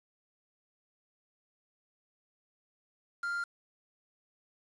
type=tone with quantisation; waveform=triangle; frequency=1396.9 Hz; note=F6; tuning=in tune; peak=-30 dBFS; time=3.23-3.44 s; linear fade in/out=5 ms; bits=8; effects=resampled to 22050 Hz